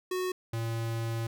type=tone pair in turn; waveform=square; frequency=367.8 / 114.39 Hz; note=F#4 / A#2; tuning=-10 / -32 cents; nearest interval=octave + minor sixth; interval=2022 cents; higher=first; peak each=-30 / -31 dBFS; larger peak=first; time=0.11-0.32 / 0.53-1.27 s; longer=second; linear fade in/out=5 ms; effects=none